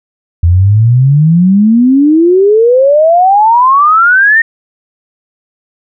sine exponential sweep, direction up, 82.41 to 1864.7 Hz, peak -3 dBFS, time 0.43-4.42 s, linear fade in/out 5 ms, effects none

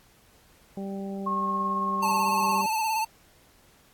harmonic tone, 196 Hz, G3, in tune, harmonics 1 / 2 / 3 / 4, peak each -32 / -38 / -42 / -44 dBFS, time 0.77-2.66 s, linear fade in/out 2 ms
sine tone with tremolo, 1082 Hz, C#6, 42 cents flat, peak -24 dBFS, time 1.26-2.62 s, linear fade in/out 10 ms, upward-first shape triangle, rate 18 Hz, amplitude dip 30%
square tone with vibrato, 880 Hz, A5, in tune, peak -25 dBFS, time 2.02-3.05 s, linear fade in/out 10 ms, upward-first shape sine, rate 17 Hz, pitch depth 49 cents each way
effects pink hiss -59 dBFS RMS until 3.93 s + AAC 64 kbps

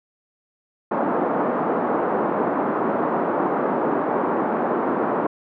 pink band-pass noise, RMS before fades -22 dBFS, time 0.91-5.27 s, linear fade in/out 5 ms, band 230 to 1200 Hz, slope 24 dB/octave, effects none

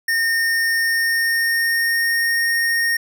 square tone with pitch glide, 1829 to 1849.2 Hz, A#6 to A#6, -33 to -14 cents, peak -17 dBFS, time 0.08-2.97 s, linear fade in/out 5 ms, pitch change +19 cents, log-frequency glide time 0.75-2.42 s, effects none

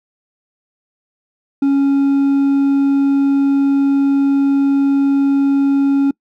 triangle tone with hard clipping, 277.2 Hz, C#4, in tune, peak -11 dBFS, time 1.62-6.11 s, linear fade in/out 5 ms, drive 5 dB, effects noise-tail reverb RT60 0.1 s tail -25 dB re dry

